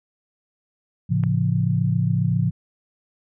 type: chord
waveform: sine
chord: A augmented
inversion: none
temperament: just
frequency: 110 / 137.5 / 171.88 Hz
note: A2 / C#3 / E#3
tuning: 0 / -14 / -27 cents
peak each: -22 dBFS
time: 1.09-2.51 s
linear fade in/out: 20 ms
type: click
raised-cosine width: 0.5 ms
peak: -21 dBFS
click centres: 1.237 s
effects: none